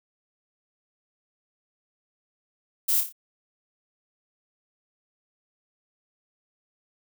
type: noise with echo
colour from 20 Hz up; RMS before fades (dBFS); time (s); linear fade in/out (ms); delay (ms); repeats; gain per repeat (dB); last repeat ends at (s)
violet; -23; 2.88-3.01; 10; 29; 4; -6; 3.126
effects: none